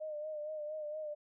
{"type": "tone with vibrato", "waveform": "sine", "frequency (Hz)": 609, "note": "D#5", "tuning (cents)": -37, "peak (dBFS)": -38, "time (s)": [0, 1.15], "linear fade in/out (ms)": 20, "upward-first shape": "sine", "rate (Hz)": 4.3, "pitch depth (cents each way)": 44, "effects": []}